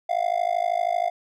triangle tone with amplitude modulation, 698.5 Hz, F5, in tune, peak -15 dBFS, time 0.09-1.1 s, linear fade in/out 10 ms, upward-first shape sine, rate 52.8 Hz, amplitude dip 100%, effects none

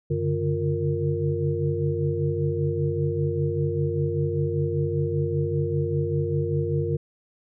sine tone cluster, 94.1 / 142.3 / 147.4 / 350.5 / 462.8 Hz, F#2 / C#3 / D3 / F4 / A#4, +30 / +46 / +7 / +6 / -13 cents, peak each -29 / -29 / -27 / -30 / -28 dBFS, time 0.1-6.97 s, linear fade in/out 10 ms, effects none

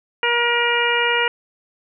harmonic tone, 475.4 Hz, A#4, 34 cents sharp, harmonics 1 / 2 / 3 / 4 / 5 / 6, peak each -23 / -23 / -23 / -23 / -23 / -23 dBFS, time 0.23-1.28 s, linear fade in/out 2 ms, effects none

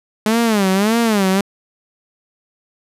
sawtooth tone with vibrato, 210 Hz, G#3, 19 cents sharp, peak -9 dBFS, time 0.26-1.41 s, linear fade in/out 2 ms, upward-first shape sine, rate 1.7 Hz, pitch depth 190 cents each way, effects resampled to 32000 Hz

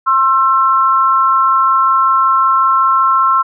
sine tone pair together, 1063 / 1337.4 Hz, C6 / E6, +27 / +25 cents, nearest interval major third, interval 398 cents, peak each -11 dBFS, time 0.06-3.43 s, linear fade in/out 20 ms, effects none

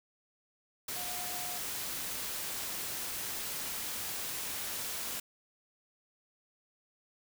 sine tone in noise, 719 Hz, F#5, 50 cents flat, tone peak -45 dBFS, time 0.96-1.58 s, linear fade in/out 5 ms, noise white, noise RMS -38 dBFS, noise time 0.88-5.2 s, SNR -10 dB, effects none

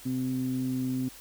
sawtooth tone with low-pass filter, 129 Hz, C3, 24 cents flat, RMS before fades -30 dBFS, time 0.05-1.09 s, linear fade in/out 10 ms, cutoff 260 Hz, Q 5.6, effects added 45 Hz sine -59 dBFS peak until 1.2 s + white hiss -49 dBFS RMS until 1.2 s

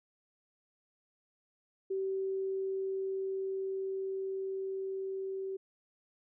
sine tone with level ramp, 384.6 Hz, G4, 33 cents flat, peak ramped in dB -31 to -35 dBFS, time 1.9-5.57 s, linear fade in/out 10 ms, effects none

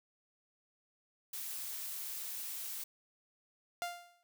blue noise, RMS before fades -42 dBFS, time 1.33-2.84 s, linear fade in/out 5 ms
sawtooth tone with exponential decay, 698.5 Hz, F5, in tune, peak -30 dBFS, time 3.82-4.23 s, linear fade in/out 0 ms, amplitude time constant 87 ms
effects none

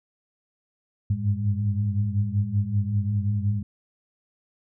sine tone cluster, 96.5 / 101.2 / 106.6 / 202.7 Hz, G2 / G#2 / G#2 / G#3, -27 / -44 / +46 / -42 cents, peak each -30 / -26 / -25 / -31 dBFS, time 1.1-3.63 s, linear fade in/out 5 ms, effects none

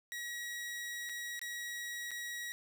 sawtooth tone with dropouts, 1911 Hz, A#6, 43 cents sharp, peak -36 dBFS, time 0.12-2.52 s, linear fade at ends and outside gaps 0 ms, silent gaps 1.091-1.095 / 1.393-1.415 / 2.108-2.115 s, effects none

